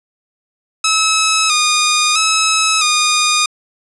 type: tone with vibrato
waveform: 10% pulse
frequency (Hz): 1259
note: D#6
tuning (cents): +20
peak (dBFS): -3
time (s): 0.84-3.46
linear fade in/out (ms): 5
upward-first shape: square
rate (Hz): 0.76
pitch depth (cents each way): 47
effects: resampled to 24000 Hz + 7-bit